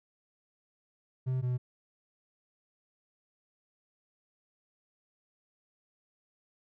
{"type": "tone pair in turn", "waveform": "triangle", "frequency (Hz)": [128.8, 124.92], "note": ["C3", "B2"], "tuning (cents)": [-27, 20], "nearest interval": "minor second", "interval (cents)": 53, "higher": "first", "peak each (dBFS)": -26, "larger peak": "neither", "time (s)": [[1.26, 1.42], [1.42, 1.58]], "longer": "neither", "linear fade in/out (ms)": 20, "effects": []}